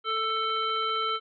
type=harmonic tone; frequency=442.4 Hz; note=A4; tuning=9 cents sharp; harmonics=1 / 3 / 5 / 7 / 9; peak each=-35 / -27 / -39 / -33 / -39 dBFS; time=0.04-1.2 s; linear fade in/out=50 ms; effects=none